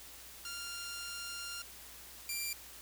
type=tone pair in turn; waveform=10% pulse; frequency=1395 / 2371 Hz; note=F6 / D7; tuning=-2 / +16 cents; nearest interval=major sixth; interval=918 cents; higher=second; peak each=-33 / -27 dBFS; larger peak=second; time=0.45-1.62 / 2.29-2.53 s; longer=first; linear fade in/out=2 ms; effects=added 60 Hz sine -62 dBFS peak until 2.81 s + white hiss -52 dBFS RMS until 2.81 s